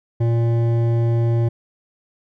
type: tone with hard clipping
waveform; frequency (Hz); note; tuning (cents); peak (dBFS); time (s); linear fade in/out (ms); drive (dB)
triangle; 116.54; A#2; 0; -17; 0.2-1.49; 10; 15
effects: none